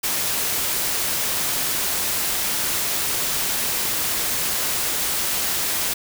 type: noise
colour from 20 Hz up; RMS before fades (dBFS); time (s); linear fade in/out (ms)
white; -23; 0.03-5.94; 10
effects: none